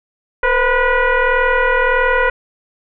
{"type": "tone with frequency modulation", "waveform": "sine", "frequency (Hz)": 471.2, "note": "A#4", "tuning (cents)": 19, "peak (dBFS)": -11, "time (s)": [0.43, 2.3], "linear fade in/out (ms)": 5, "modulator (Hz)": 492, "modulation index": 3.2, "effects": []}